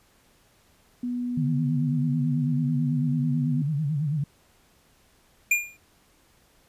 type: tone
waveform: sine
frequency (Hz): 245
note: B3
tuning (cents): -14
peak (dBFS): -26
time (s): 1.03-3.62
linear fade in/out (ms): 5
type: tone with vibrato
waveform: sine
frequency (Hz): 148.7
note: D3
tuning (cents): +22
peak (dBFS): -23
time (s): 1.37-4.24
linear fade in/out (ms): 5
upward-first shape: sine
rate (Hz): 9.1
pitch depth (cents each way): 130
type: tone with exponential decay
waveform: square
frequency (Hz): 2411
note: D7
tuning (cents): +45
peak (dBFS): -16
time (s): 5.51-5.77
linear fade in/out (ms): 5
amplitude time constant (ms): 55
effects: pink hiss -61 dBFS RMS until 6.68 s + resampled to 32000 Hz